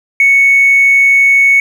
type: tone with hard clipping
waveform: sine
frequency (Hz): 2217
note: C#7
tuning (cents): 0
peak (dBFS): -5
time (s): 0.2-1.6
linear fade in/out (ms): 2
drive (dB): 1
effects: none